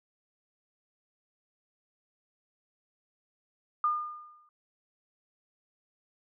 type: tone with exponential decay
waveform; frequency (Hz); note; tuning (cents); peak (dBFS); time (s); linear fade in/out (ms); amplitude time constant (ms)
sine; 1213; D#6; -44; -22; 3.84-4.49; 2; 140
effects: none